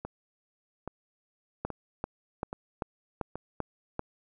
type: two click trains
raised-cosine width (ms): 1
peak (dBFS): -17 / -22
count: 7 / 5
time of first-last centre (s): 1.65-3.994 / 0.05-3.356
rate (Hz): 2.56 / 1.21
effects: none